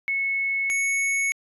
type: tone pair in turn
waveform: sine / square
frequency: 2198 / 2211 Hz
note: C#7 / C#7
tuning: -15 / -5 cents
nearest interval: unison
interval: 10 cents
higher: second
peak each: -22 dBFS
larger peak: neither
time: 0.08-0.7 / 0.7-1.32 s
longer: neither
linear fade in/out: 0 ms
effects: resampled to 32000 Hz